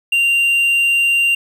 triangle tone, 2775 Hz, F7, 12 cents flat, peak -10 dBFS, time 0.12-1.35 s, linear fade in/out 5 ms, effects 8-bit

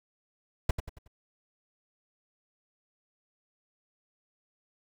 brown noise with echo, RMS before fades -23 dBFS, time 0.69-0.71 s, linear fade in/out 5 ms, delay 92 ms, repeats 4, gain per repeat -8 dB, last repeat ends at 1.078 s, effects none

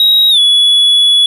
triangle tone with pitch glide, 3813 to 3397 Hz, A#7 to G#7, +38 to +38 cents, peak -4 dBFS, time 0-1.26 s, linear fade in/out 2 ms, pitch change -200 cents, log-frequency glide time 0.3-0.39 s, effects none

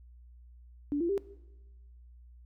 sine tone with pitch steps, 289.5 / 340.9 / 397 Hz, D4 / F4 / G4, -25 / -42 / +22 cents, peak -27 dBFS, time 0.92-1.178 s, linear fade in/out 0 ms, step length 86 ms, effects noise-tail reverb RT60 1.0 s tail -18 dB re dry + added 60 Hz sine -51 dBFS peak until 2.45 s

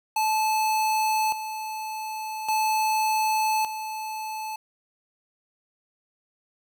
square tone with tremolo, 869 Hz, A5, 22 cents flat, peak -22 dBFS, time 0.16-4.56 s, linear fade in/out 5 ms, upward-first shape square, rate 0.43 Hz, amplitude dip 65%, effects 9-bit

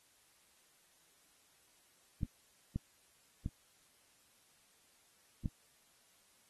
clicks, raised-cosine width 5 ms, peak -24 dBFS, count 4, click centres 2.232 / 2.76 / 3.461 / 5.458 s, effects white hiss -69 dBFS RMS until 6.49 s + AAC 32 kbps

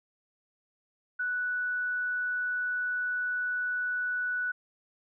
sine tone, 1480 Hz, F#6, in tune, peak -28 dBFS, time 1.19-4.52 s, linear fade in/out 10 ms, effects none

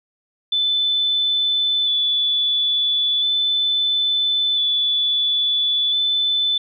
sine tone with vibrato, 3485 Hz, A7, 17 cents flat, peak -16 dBFS, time 0.52-6.58 s, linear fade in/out 5 ms, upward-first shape square, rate 0.37 Hz, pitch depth 14 cents each way, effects none

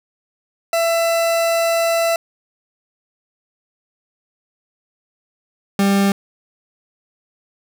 40% pulse tone pair in turn, 668 / 198.1 Hz, E5 / G3, +23 / +18 cents, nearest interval octave + major sixth, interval 2105 cents, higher first, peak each -14 / -12 dBFS, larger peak second, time 0.73-2.16 / 5.79-6.12 s, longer first, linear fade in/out 2 ms, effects none

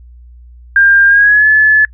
sine tone with pitch glide, 1600 to 1724.8 Hz, G6 to A6, +35 to -35 cents, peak -4 dBFS, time 0.76-1.85 s, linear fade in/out 2 ms, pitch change +130 cents, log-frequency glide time 1.07-1.47 s, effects noise-tail reverb RT60 0.1 s tail -26 dB re dry + added 60 Hz sine -34 dBFS peak until 1.93 s

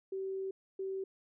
sine tone bursts at uneven times, 384.2 Hz, G4, 35 cents flat, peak -35 dBFS, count 2, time 0.12-0.51 / 0.79-1.04 s, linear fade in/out 5 ms, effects none

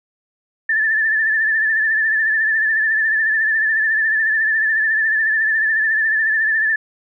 sine tone with vibrato, 1760 Hz, A6, in tune, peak -14 dBFS, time 0.69-6.76 s, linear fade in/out 5 ms, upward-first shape triangle, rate 14 Hz, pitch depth 64 cents each way, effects none

